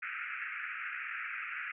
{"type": "band-pass noise", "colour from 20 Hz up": "pink", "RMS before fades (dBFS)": -40, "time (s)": [0.02, 1.72], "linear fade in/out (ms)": 10, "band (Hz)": [1300, 2600], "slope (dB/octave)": 96, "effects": []}